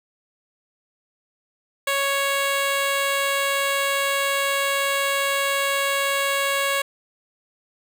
10% pulse tone, 554.4 Hz, C#5, in tune, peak -12 dBFS, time 1.87-6.82 s, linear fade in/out 5 ms, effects none

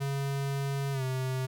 square tone with pitch glide, 138.59 to 130.06 Hz, C#3 to C3, 0 to -10 cents, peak -30 dBFS, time 0-1.47 s, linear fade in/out 20 ms, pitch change -110 cents, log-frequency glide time 0.92-1.03 s, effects none

